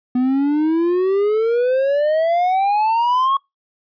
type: exponential sweep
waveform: triangle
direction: up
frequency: 246.9 to 1108.7 Hz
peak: -12 dBFS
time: 0.15-3.37 s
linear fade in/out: 5 ms
effects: noise-tail reverb RT60 0.2 s tail -26 dB re dry + resampled to 11025 Hz